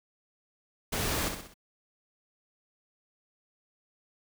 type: noise with echo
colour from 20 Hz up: pink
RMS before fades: -31 dBFS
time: 0.92-1.29 s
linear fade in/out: 10 ms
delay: 63 ms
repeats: 4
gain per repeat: -6 dB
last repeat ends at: 1.542 s
effects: none